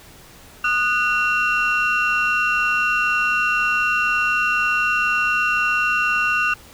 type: tone cluster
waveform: sine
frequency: 1229 / 1473 / 2734 Hz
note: D#6 / F#6 / F7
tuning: -22 / -8 / -37 cents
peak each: -21 / -19 / -19 dBFS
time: 0.64-6.54 s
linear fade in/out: 5 ms
effects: tanh soft clip ceiling -12 dBFS + pink hiss -45 dBFS RMS until 6.73 s